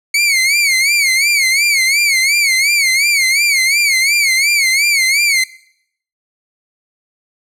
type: tone with vibrato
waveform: sawtooth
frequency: 2217 Hz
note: C#7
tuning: in tune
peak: -7 dBFS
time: 0.14-5.44 s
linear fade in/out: 5 ms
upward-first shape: sine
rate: 2.8 Hz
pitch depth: 130 cents each way
effects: noise-tail reverb RT60 0.7 s tail -20 dB re dry + low-pass 12000 Hz 12 dB/octave

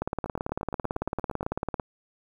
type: two click trains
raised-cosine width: 1 ms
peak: -14 / -22 dBFS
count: 33 / 11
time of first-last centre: 0.02-1.798 / 0.26-1.43 s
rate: 18 / 8.55 Hz
effects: 9-bit

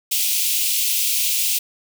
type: high-pass noise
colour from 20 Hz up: white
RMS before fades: -20 dBFS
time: 0.11-1.59 s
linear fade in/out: 10 ms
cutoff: 2400 Hz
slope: 48 dB/octave
effects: none

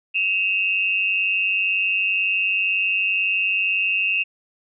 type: tone pair together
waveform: sine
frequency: 2559 / 2751 Hz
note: D#7 / F7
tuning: +48 / -27 cents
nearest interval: minor second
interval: 125 cents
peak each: -21 dBFS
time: 0.14-4.24 s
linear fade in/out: 20 ms
effects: none

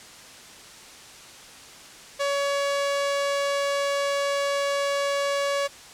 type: tone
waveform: sawtooth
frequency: 563 Hz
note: C#5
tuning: 27 cents sharp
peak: -19 dBFS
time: 2.19-5.68 s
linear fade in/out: 20 ms
effects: white hiss -45 dBFS RMS until 5.93 s + low-pass 8000 Hz 12 dB/octave

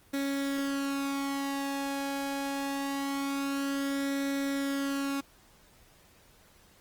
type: tone with flanger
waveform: sawtooth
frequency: 277.2 Hz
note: C#4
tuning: in tune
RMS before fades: -32 dBFS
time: 0.13-5.21 s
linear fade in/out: 10 ms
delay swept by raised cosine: 0.52 to 1.23 ms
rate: 0.24 Hz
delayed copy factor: +0.6
effects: pink hiss -60 dBFS RMS until 6.8 s + Opus 24 kbps

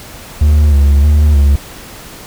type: tone with vibrato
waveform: triangle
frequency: 72.6 Hz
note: D2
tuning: 19 cents flat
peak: -3 dBFS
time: 0.41-1.56 s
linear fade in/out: 5 ms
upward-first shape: square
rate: 1.6 Hz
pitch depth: 49 cents each way
effects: pink hiss -32 dBFS RMS until 2.26 s

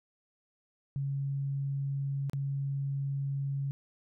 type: tone with dropouts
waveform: sine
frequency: 138.59 Hz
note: C#3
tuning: in tune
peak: -30 dBFS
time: 0.96-3.71 s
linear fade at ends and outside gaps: 0 ms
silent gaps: 2.297-2.333 s
effects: none

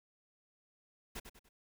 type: noise with echo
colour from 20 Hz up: pink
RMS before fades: -43 dBFS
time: 1.15-1.2 s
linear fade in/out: 10 ms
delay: 97 ms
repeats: 3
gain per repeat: -8 dB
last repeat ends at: 1.491 s
effects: none

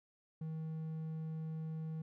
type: tone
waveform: triangle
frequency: 159 Hz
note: D#3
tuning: 38 cents sharp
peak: -37 dBFS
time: 0.41-2.02 s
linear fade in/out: 5 ms
effects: none

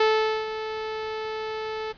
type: tone with ADSR envelope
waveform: sawtooth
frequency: 436.4 Hz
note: A4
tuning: 14 cents flat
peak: -13 dBFS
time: 0-1.93 s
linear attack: 5 ms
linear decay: 450 ms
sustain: -12 dB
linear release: 19 ms
effects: pink hiss -52 dBFS RMS until 1.97 s + resampled to 11025 Hz

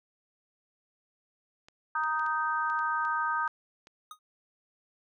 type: clicks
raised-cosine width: 0.2 ms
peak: -34 dBFS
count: 9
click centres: 1.685 / 2.037 / 2.195 / 2.264 / 2.7 / 2.791 / 3.051 / 3.477 / 3.871 s
type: harmonic tone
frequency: 311.1 Hz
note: D#4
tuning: in tune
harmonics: 3 / 4 / 5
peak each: -32 / -30 / -32 dBFS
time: 1.95-3.48 s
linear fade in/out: 5 ms
type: tone with exponential decay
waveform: square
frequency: 1244.5 Hz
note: D#6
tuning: in tune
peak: -39 dBFS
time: 4.11-4.19 s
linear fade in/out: 2 ms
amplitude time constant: 17 ms
effects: none

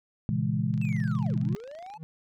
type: chord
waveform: sine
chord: A# half-diminished seventh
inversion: none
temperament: equal with one note detuned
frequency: 116.54 / 136.05 / 164.81 / 207.7 Hz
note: A#2 / C#3 / E3 / G#3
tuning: 0 / -32 / 0 / 0 cents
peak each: -30 dBFS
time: 0.29-1.55 s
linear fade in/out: 0 ms
type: click train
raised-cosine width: 0.2 ms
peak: -34 dBFS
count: 33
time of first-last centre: 0.74-1.939 s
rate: 26.7 Hz
type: linear two-way sweep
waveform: triangle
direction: down then up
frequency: 2712 to 199 to 880 Hz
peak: -38 dBFS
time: 0.81-1.98 s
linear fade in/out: 10 ms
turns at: 1.38 s
type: tone with exponential growth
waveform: triangle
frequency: 159.4 Hz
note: D#3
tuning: 42 cents sharp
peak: -31 dBFS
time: 1.94-2.03 s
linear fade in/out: 0 ms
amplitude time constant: 19 ms
effects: none

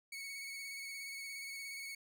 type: tone with vibrato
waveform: sawtooth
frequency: 2217 Hz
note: C#7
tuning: in tune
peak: -40 dBFS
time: 0.12-1.95 s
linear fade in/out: 5 ms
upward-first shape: square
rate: 17 Hz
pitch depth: 18 cents each way
effects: none

